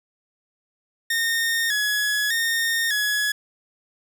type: tone with vibrato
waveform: sawtooth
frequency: 1760 Hz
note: A6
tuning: in tune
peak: -17 dBFS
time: 1.1-3.32 s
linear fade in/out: 5 ms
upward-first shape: square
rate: 0.83 Hz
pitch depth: 73 cents each way
effects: none